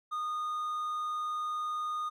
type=tone; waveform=triangle; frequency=1229 Hz; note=D#6; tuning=22 cents flat; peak=-30 dBFS; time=0.11-2.1 s; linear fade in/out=20 ms; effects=none